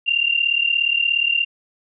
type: tone pair together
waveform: sine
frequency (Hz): 2762 / 2799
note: F7 / F7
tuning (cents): -20 / +3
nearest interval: unison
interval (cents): 23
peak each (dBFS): -19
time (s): 0.06-1.45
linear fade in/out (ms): 20
effects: none